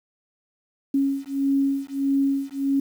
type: beating tone pair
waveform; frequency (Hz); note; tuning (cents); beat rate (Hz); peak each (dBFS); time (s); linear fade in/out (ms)
sine; 274.5 / 276.1; C#4 / C#4; -17 / -7; 1.6; -23; 0.94-2.8; 5
effects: 8-bit